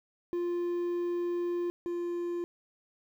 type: tone pair in turn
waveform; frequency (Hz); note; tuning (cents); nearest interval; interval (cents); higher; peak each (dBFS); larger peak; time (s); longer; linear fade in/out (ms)
triangle; 349.2 / 347.5; F4 / F4; 0 / -9; unison; 9; first; -27 / -29; first; 0.33-1.7 / 1.86-2.44; first; 0
effects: 11-bit